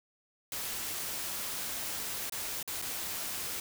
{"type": "noise with dropouts", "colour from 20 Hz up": "white", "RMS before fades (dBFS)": -37, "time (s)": [0.52, 3.6], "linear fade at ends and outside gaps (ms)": 2, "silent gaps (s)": [[2.297, 2.322], [2.628, 2.676], [2.817, 2.822]], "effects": []}